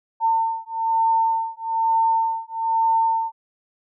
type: beating tone pair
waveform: sine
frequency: 902 / 903.1 Hz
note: A5 / A5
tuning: +43 / +45 cents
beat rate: 1.1 Hz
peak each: -21 / -21 dBFS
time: 0.2-3.32 s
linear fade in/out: 50 ms
effects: none